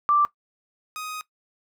sine / sawtooth tone pair in turn, 1174.7 / 1251.4 Hz, D6 / D#6, 0 / +10 cents, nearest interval minor second, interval 110 cents, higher second, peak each -16 / -28 dBFS, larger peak first, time 0.09-0.25 / 0.96-1.21 s, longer second, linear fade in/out 0 ms, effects noise-tail reverb RT60 0.1 s tail -17 dB re dry

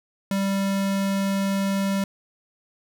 square tone, 196 Hz, G3, in tune, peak -22 dBFS, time 0.31-2.04 s, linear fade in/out 2 ms, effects none

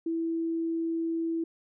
sine tone, 329.6 Hz, E4, in tune, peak -27 dBFS, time 0.06-1.44 s, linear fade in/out 5 ms, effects none

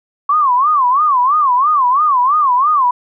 sine tone with vibrato, 1100 Hz, C#6, 14 cents flat, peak -9 dBFS, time 0.29-2.91 s, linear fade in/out 5 ms, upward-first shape sine, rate 3 Hz, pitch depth 210 cents each way, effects none

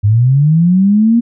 sine linear sweep, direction up, 99 to 238.8 Hz, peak -6 dBFS, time 0.03-1.21 s, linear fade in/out 20 ms, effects none

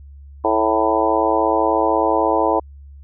harmonic tone with a mistuned harmonic, 110 Hz, A2, in tune, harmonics 3 / 4 / 5 / 6 / 7 / 8 / 9, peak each -22 / -22 / -22 / -22 / -22 / -22 / -22 dBFS, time 0.44-2.6 s, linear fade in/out 10 ms, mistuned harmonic 8, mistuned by +27 cents, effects added 70 Hz sine -37 dBFS peak until 3.03 s

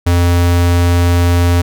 square tone, 87.1 Hz, F2, 4 cents flat, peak -9 dBFS, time 0.06-1.62 s, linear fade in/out 10 ms, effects none

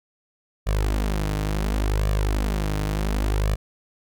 sawtooth tone with flanger, 51.3 Hz, G#1, 21 cents flat, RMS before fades -23 dBFS, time 0.66-3.56 s, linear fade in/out 20 ms, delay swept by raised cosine 1.7 to 6.6 ms, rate 0.7 Hz, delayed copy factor +0.7, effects none

